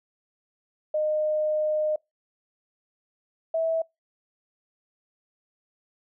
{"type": "tone pair in turn", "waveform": "sine", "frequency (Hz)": [613, 651.5], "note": ["D#5", "E5"], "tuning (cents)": [-26, -20], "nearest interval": "minor second", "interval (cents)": 106, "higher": "second", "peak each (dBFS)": -22, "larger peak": "neither", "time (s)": [[0.94, 1.96], [3.54, 3.82]], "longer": "first", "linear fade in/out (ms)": 5, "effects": ["noise-tail reverb RT60 0.2 s tail -26 dB re dry"]}